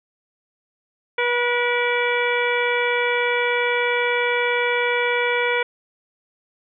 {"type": "harmonic tone with a mistuned harmonic", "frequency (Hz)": 484.9, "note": "B4", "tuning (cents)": -32, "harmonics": [1, 2, 3, 4, 5, 6, 7], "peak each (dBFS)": [-22, -26, -26, -27, -24, -36, -33], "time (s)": [1.18, 5.63], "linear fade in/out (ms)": 5, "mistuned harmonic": 5, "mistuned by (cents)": -75, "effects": []}